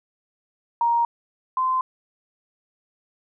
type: tone pair in turn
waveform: sine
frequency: 938 / 1033.7 Hz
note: A#5 / C6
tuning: +11 / -21 cents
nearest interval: major second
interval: 168 cents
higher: second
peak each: -17 / -19 dBFS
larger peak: first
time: 0.81-1.05 / 1.57-1.81 s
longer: neither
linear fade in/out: 2 ms
effects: none